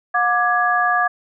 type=tone cluster; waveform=sine; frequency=720 / 1180 / 1671 Hz; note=F#5 / D6 / G#6; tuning=-47 / +8 / +10 cents; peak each=-19 dBFS; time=0.14-1.08 s; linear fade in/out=10 ms; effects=none